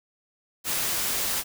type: noise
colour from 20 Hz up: white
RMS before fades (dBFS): -27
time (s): 0.64-1.44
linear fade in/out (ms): 50
effects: none